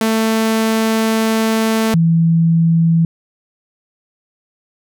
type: tone pair in turn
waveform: sawtooth / sine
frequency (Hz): 222.2 / 165.36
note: A3 / E3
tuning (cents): +17 / +6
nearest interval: perfect fourth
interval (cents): 511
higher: first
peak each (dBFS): -9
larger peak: neither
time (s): 0.01-1.94 / 1.94-3.05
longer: first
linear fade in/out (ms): 2
effects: none